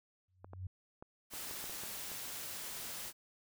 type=tone with exponential growth; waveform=sine; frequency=92.5 Hz; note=F#2; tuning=in tune; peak=-37 dBFS; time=0.28-0.67 s; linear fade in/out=5 ms; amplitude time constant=84 ms
type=clicks; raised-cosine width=1 ms; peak=-35 dBFS; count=9; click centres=0.445 / 0.534 / 1.025 / 1.337 / 1.511 / 1.641 / 1.696 / 1.836 / 2.117 s
type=noise; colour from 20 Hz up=white; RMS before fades=-44 dBFS; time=1.3-3.13 s; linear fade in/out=50 ms
effects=none